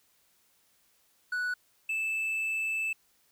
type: tone pair in turn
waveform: triangle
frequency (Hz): 1477 / 2632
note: F#6 / E7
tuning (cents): -3 / -3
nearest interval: minor seventh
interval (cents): 1000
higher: second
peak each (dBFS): -27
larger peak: neither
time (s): 1.32-1.54 / 1.89-2.93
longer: second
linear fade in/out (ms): 5
effects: white hiss -68 dBFS RMS until 3.31 s